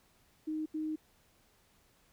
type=tone bursts at uneven times; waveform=sine; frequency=310.9 Hz; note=D#4; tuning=1 cent flat; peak=-33 dBFS; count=2; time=0.47-0.66 / 0.74-0.96 s; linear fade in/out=10 ms; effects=pink hiss -68 dBFS RMS until 2.12 s